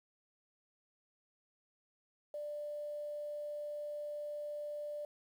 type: tone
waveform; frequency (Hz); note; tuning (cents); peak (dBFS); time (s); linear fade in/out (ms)
sine; 591; D5; +11; -39; 2.34-5.05; 2
effects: 11-bit